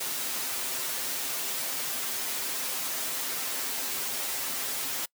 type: noise with comb filter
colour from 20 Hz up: white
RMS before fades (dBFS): -32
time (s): 0-5.06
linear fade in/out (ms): 10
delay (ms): 7.6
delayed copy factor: +0.75
effects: noise-tail reverb RT60 0.1 s tail -25 dB re dry + high-pass 200 Hz 12 dB/octave